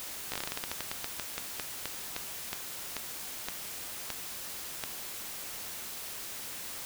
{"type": "slowing click train", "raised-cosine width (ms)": 0.2, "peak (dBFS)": -16, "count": 24, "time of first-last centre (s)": [0.32, 4.838], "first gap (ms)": 16, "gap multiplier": 1.19, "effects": ["white hiss -41 dBFS RMS until 6.85 s"]}